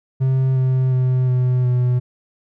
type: tone with pitch steps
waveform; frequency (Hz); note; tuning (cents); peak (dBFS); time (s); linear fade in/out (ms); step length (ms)
triangle; 131.7 / 129.81 / 127.95 / 126.12 / 124.31; C3 / C3 / C3 / B2 / B2; +12 / -13 / -38 / +37 / +12; -12; 0.2-2; 20; 360
effects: none